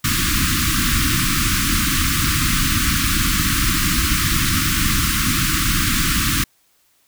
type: band-stop noise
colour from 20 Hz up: pink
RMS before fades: -18 dBFS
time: 0.04-6.44 s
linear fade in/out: 5 ms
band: 330 to 1100 Hz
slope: 96 dB/octave
effects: white hiss -60 dBFS RMS until 7.07 s